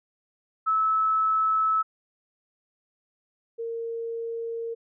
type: tone pair in turn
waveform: sine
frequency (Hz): 1302 / 460.3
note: E6 / A#4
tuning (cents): -22 / -22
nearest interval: octave + tritone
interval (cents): 1800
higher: first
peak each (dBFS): -20 / -29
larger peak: first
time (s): 0.66-1.83 / 3.58-4.75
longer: neither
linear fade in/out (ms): 20
effects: none